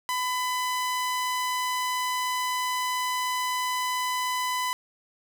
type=tone; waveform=sawtooth; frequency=1003 Hz; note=B5; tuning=26 cents sharp; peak=-22 dBFS; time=0.09-4.73 s; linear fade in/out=0 ms; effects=none